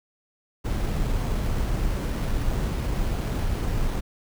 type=noise with sample-and-hold; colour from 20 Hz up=brown; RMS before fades=-25 dBFS; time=0.64-4.01 s; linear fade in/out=20 ms; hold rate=7350 Hz; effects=none